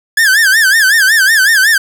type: tone with vibrato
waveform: 45% pulse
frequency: 1666 Hz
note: G#6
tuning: 5 cents sharp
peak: -6 dBFS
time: 0.17-1.78 s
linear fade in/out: 5 ms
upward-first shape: sine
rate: 5.4 Hz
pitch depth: 170 cents each way
effects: none